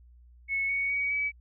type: tone with pitch steps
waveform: sine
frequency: 2200 / 2228 / 2257 / 2285 Hz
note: C#7 / C#7 / C#7 / D7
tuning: -14 / +8 / +31 / -48 cents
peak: -26 dBFS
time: 0.48-1.32 s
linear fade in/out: 50 ms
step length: 210 ms
effects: added 60 Hz sine -52 dBFS peak until 1.4 s